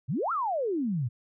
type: exponential two-way sweep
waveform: sine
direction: up then down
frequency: 110 to 1403 to 110 Hz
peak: -26 dBFS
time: 0.08-1.09 s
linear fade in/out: 20 ms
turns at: 0.32 s
effects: none